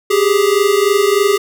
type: tone pair together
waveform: square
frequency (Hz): 392 / 415.3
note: G4 / G#4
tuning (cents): 0 / 0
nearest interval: minor second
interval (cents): 100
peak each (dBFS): -14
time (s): 0.1-1.38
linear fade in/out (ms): 10
effects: none